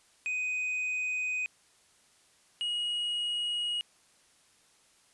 triangle tone pair in turn, 2500 / 2893 Hz, D#7 / F#7, +8 / -40 cents, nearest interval minor third, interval 252 cents, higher second, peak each -28 dBFS, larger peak neither, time 0.26-1.46 / 2.61-3.81 s, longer neither, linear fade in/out 0 ms, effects white hiss -64 dBFS RMS until 5.13 s + resampled to 24000 Hz

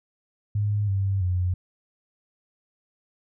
sine tone with pitch steps, 103.7 / 97.6 / 90.4 Hz, G#2 / G2 / F#2, -2 / -7 / -40 cents, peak -21 dBFS, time 0.55-1.54 s, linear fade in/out 5 ms, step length 330 ms, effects none

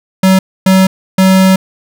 square tone bursts at uneven times, 189.2 Hz, F#3, 39 cents sharp, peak -5 dBFS, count 3, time 0.23-0.39 / 0.66-0.87 / 1.18-1.56 s, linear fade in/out 5 ms, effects none

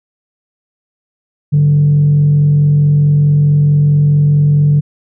sine tone with frequency modulation, 146.83 Hz, D3, in tune, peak -5 dBFS, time 1.52-4.81 s, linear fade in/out 20 ms, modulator 44.6 Hz, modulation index 0.25, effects tanh soft clip ceiling -3 dBFS

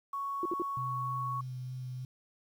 sine tone, 1111 Hz, C#6, 4 cents sharp, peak -33 dBFS, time 0.13-1.41 s, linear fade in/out 5 ms
sine tone bursts, 349.2 Hz, F4, in tune, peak -30 dBFS, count 3, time 0.43-0.621 s, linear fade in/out 2 ms, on 25 ms, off 58 ms
sine tone with vibrato, 127.6 Hz, C3, 43 cents flat, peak -37 dBFS, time 0.77-2.05 s, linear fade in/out 2 ms, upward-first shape sine, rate 3.3 Hz, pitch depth 10 cents each way
effects 10-bit

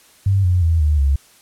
sine tone with pitch steps, 97.8 / 89.68 / 82.24 / 75.41 / 69.16 Hz, G2 / F2 / E2 / D2 / C#2, -4 / +46 / -4 / +46 / -3 cents, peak -12 dBFS, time 0.26-1.16 s, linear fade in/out 5 ms, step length 180 ms, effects white hiss -50 dBFS RMS until 1.41 s + low-pass 12000 Hz 12 dB/octave

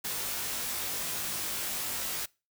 white noise with comb filter, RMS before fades -34 dBFS, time 0.04-2.26 s, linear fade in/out 10 ms, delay 20 ms, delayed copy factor +0.95, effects noise-tail reverb RT60 0.3 s tail -24 dB re dry

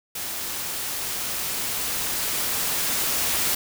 white noise with level ramp, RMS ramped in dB -31 to -23 dBFS, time 0.15-3.55 s, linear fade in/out 5 ms, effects none

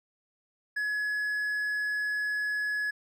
triangle tone, 1692 Hz, G#6, 32 cents sharp, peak -26 dBFS, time 0.76-2.91 s, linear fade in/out 10 ms, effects none

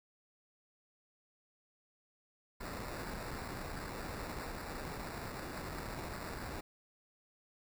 pink noise with sample-and-hold, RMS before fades -43 dBFS, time 2.6-6.61 s, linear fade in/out 10 ms, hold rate 3150 Hz, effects none

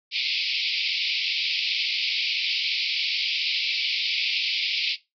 pink band-pass noise, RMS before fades -26 dBFS, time 0.11-4.97 s, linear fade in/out 50 ms, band 2200 to 5100 Hz, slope 96 dB/octave, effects noise-tail reverb RT60 0.2 s tail -17 dB re dry

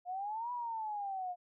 sine exponential two-way sweep, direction up then down, 706 to 987 to 706 Hz, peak -36 dBFS, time 0.05-1.36 s, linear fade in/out 50 ms, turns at 0.52 s, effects none

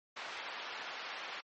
pink band-pass noise, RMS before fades -44 dBFS, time 0.16-1.41 s, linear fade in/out 10 ms, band 850 to 3900 Hz, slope 12 dB/octave, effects low-pass 6000 Hz 12 dB/octave + MP3 32 kbps

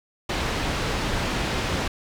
pink low-pass noise, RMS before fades -26 dBFS, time 0.29-1.88 s, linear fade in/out 5 ms, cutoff 4700 Hz, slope 12 dB/octave, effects none

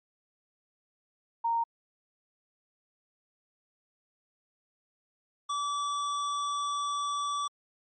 sine / square tone pair in turn, 926 / 1153.6 Hz, A#5 / D6, -12 / -31 cents, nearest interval major third, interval 381 cents, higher second, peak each -25 / -30 dBFS, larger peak first, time 1.44-1.64 / 5.49-7.48 s, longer second, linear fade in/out 10 ms, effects MP3 32 kbps

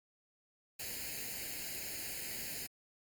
white noise with comb filter, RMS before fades -42 dBFS, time 0.79-2.67 s, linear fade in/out 10 ms, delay 0.43 ms, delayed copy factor +0.8, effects Opus 48 kbps

